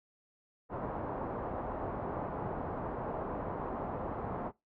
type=low-pass noise; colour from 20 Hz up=white; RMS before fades=-38 dBFS; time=0.69-4.52 s; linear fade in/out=50 ms; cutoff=970 Hz; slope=24 dB/octave; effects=noise-tail reverb RT60 0.2 s tail -21 dB re dry